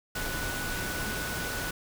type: tone in noise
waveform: sine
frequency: 1480 Hz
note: F#6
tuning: in tune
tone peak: -36 dBFS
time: 0.15-1.71 s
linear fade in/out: 5 ms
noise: pink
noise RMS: -34 dBFS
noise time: 0.15-1.71 s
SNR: -5 dB
effects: none